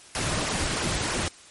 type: noise with flanger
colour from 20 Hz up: pink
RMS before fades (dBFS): -27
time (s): 0.15-1.28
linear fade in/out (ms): 0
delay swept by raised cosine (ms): 0.23 to 4.53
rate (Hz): 3.1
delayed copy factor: -0.5
effects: white hiss -49 dBFS RMS until 1.5 s + MP3 48 kbps